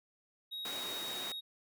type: tone with pitch glide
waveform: triangle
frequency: 3790 to 3766 Hz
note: A#7 to A#7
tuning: +28 to +17 cents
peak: -38 dBFS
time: 0.51-1.41 s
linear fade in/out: 20 ms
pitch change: -11 cents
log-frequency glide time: 0.77-0.85 s
type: noise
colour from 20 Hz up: pink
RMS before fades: -42 dBFS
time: 0.65-1.32 s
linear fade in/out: 2 ms
effects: high-pass 300 Hz 12 dB/octave